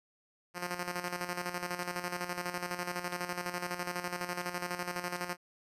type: tone with tremolo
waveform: 5% pulse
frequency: 177.3 Hz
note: F3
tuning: 26 cents sharp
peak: -22 dBFS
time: 0.54-5.37 s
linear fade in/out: 50 ms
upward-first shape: square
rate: 12 Hz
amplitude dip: 60%
effects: resampled to 32000 Hz